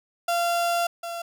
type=tone pair in turn; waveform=35% pulse; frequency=689 / 682.7 Hz; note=F5 / F5; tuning=-24 / -40 cents; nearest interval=unison; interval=16 cents; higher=first; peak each=-20 / -29 dBFS; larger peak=first; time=0.28-0.87 / 1.03-1.22 s; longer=first; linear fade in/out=5 ms; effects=none